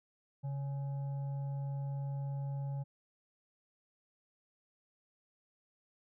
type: tone with frequency modulation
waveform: sine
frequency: 138.3 Hz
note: C#3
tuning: 4 cents flat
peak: -35 dBFS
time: 0.43-2.84 s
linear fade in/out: 20 ms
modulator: 698 Hz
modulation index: 0.23
effects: none